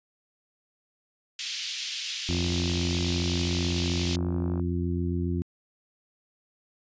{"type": "band-pass noise", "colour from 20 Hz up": "pink", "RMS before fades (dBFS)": -34, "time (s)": [1.39, 4.16], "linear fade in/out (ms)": 2, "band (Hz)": [2700, 5800], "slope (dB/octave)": 24}
{"type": "click train", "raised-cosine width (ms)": 1, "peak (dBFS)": -26, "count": 120, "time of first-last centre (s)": [2.29, 4.596], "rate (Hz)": 51.6}
{"type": "harmonic tone", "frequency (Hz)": 87.3, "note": "F2", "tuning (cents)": 0, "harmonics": [1, 2, 3, 4], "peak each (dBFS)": [-28, -31, -33, -34], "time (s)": [2.29, 5.42], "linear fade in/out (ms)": 0}
{"effects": ["resampled to 16000 Hz"]}